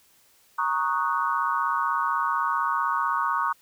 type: chord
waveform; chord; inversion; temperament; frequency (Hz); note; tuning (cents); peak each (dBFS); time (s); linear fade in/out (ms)
sine; D# minor seventh; second; equal; 932.3 / 1108.7 / 1244.5 / 1480; A#5 / C#6 / D#6 / F#6; 0 / 0 / 0 / 0; -28 / -26 / -28 / -31; 0.58-3.53; 10
effects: white hiss -60 dBFS RMS until 3.61 s